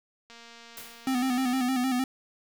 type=click train; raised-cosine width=0.2 ms; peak=-32 dBFS; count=310; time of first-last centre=0.3-1.626 s; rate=233 Hz
type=noise with exponential decay; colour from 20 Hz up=white; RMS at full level=-40 dBFS; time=0.77-1.23 s; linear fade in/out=2 ms; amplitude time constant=100 ms
type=tone with vibrato; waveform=square; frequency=255.4 Hz; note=C4; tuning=42 cents flat; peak=-25 dBFS; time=1.07-2.04 s; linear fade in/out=2 ms; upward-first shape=square; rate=6.5 Hz; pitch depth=53 cents each way
effects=none